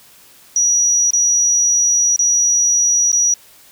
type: tone with dropouts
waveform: sine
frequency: 5810 Hz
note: F#8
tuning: 32 cents flat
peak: -11 dBFS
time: 0.56-3.34 s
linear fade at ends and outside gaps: 2 ms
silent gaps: 1.106-1.133 / 2.162-2.191 / 3.118-3.128 s
effects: white hiss -46 dBFS RMS until 3.71 s